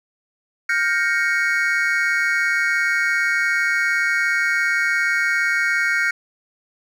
triangle chord, G half-diminished seventh, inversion third, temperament equal with one note detuned, 1410.7 / 1568 / 1864.7 / 2217 Hz, F6 / G6 / Bb6 / Db7, +17 / 0 / 0 / 0 cents, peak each -21 dBFS, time 0.69-6.11 s, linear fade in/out 5 ms, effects none

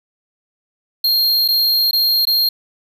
square tone with dropouts, 4219 Hz, C8, 14 cents sharp, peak -13 dBFS, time 1.04-2.49 s, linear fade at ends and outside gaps 5 ms, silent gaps 1.479-1.485 / 1.911-1.93 / 2.253-2.27 s, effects none

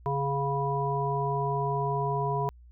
harmonic tone with a mistuned harmonic, 140 Hz, C#3, 18 cents sharp, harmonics 1 / 3 / 5 / 7, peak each -30 / -32 / -34 / -30 dBFS, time 0.06-2.49 s, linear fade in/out 0 ms, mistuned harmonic 3, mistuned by -21 cents, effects added 60 Hz sine -49 dBFS peak until 2.71 s

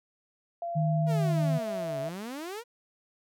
sine tone with pitch glide, 685 to 658.6 Hz, F5 to E5, -34 to -2 cents, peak -31 dBFS, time 0.62-2.09 s, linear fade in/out 2 ms, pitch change -68 cents, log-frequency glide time 0.79-1.67 s
sine tone, 155.6 Hz, D#3, in tune, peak -24 dBFS, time 0.75-1.59 s, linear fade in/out 20 ms
sawtooth exponential two-way sweep, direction down then up, 493.6 to 136.7 to 493.6 Hz, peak -32 dBFS, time 1.06-2.64 s, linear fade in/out 50 ms, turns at 2 s
effects none

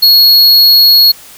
square tone, 4328 Hz, C#8, 42 cents flat, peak -3 dBFS, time 0.02-1.12 s, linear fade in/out 10 ms, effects white hiss -35 dBFS RMS until 1.37 s

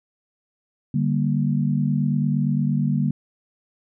sine chord, G minor, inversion second, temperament just, 147 / 196 / 235.2 Hz, D3 / G3 / Bb3, +2 / 0 / +16 cents, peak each -21 / -24 / -24 dBFS, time 0.94-3.11 s, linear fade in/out 5 ms, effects none

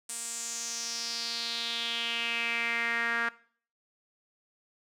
sawtooth tone with band-pass filter sweep, 233.1 Hz, A#3, in tune, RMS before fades -33 dBFS, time 0.09-3.29 s, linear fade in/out 5 ms, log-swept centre 8600 to 1600 Hz, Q 4.3, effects noise-tail reverb RT60 0.5 s tail -19 dB re dry

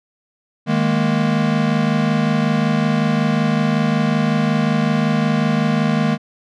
square chord, D# suspended fourth, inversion none, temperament equal, 155.56 / 207.7 / 233.1 Hz, D#3 / G#3 / A#3, 0 / 0 / 0 cents, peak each -20 dBFS, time 0.66-6.18 s, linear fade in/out 50 ms, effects low-pass 4000 Hz 12 dB/octave

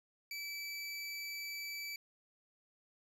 25% pulse tone, 2310 Hz, D7, 29 cents flat, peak -37 dBFS, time 0.31-1.96 s, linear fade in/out 2 ms, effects none

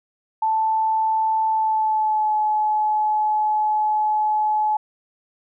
sine tone with pitch glide, 880 to 854 Hz, A5 to G#5, 0 to +48 cents, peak -17 dBFS, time 0.42-4.77 s, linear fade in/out 5 ms, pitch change -52 cents, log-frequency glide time 1.48-2.35 s, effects none

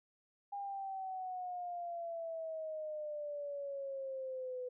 sine exponential sweep, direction down, 809 to 498 Hz, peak -39 dBFS, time 0.52-4.69 s, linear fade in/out 10 ms, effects none

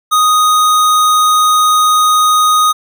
square tone, 1244.5 Hz, D#6, in tune, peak -8 dBFS, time 0.11-2.73 s, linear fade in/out 20 ms, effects none

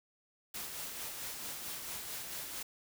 white noise with tremolo, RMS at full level -41 dBFS, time 0.54-2.63 s, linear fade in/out 5 ms, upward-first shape sine, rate 4.5 Hz, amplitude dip 35%, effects none

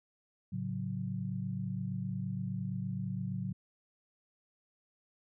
sine chord, F# minor, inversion first, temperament equal, 110 / 138.59 / 185 Hz, A2 / C#3 / F#3, 0 / 0 / 0 cents, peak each -39 / -39 / -37 dBFS, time 0.52-3.53 s, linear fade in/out 10 ms, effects none

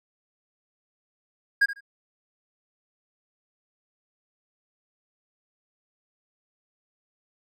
triangle tone with echo, 1629 Hz, G#6, 34 cents flat, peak -14 dBFS, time 1.61-1.66 s, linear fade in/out 10 ms, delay 74 ms, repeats 2, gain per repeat -14 dB, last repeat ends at 1.808 s, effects none

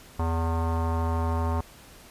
square tone with low-pass filter, 82.41 Hz, E2, in tune, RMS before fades -26 dBFS, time 0.19-1.61 s, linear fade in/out 5 ms, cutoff 1000 Hz, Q 3.7, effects pink hiss -50 dBFS RMS until 2.1 s + resampled to 32000 Hz

